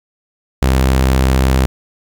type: tone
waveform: sawtooth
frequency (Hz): 65.4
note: C2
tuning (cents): 0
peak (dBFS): -6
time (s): 0.62-1.66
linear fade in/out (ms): 0
effects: 8-bit